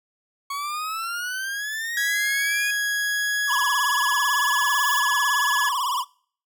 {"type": "exponential sweep", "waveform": "40% pulse", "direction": "up", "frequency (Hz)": [1108.7, 2489], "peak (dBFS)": -26, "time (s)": [0.5, 2.71], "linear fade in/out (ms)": 5}
{"type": "tone with pitch glide", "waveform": "40% pulse", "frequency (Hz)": [1661.2, 1694.1], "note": ["G#6", "G#6"], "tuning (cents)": [0, 34], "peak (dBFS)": -21, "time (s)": [1.97, 5.69], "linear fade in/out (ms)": 2, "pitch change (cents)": 34, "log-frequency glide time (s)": [2.91, 4.5]}
{"type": "noise with exponential growth", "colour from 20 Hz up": "violet", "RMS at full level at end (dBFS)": -31, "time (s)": [3.24, 4.99], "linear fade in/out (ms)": 2, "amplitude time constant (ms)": 380}
{"type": "tone with vibrato", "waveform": "square", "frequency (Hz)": 1051, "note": "C6", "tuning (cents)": 7, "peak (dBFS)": -23, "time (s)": [3.47, 6.05], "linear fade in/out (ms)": 50, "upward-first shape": "triangle", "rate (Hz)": 18, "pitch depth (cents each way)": 190}
{"effects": ["noise-tail reverb RT60 0.5 s tail -23 dB re dry"]}